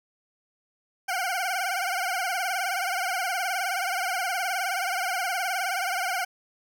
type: tone with vibrato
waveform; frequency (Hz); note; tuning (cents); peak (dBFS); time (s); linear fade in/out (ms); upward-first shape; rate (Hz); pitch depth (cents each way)
20% pulse; 740; F#5; 0; -21; 1.08-6.25; 10; triangle; 19; 130
effects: none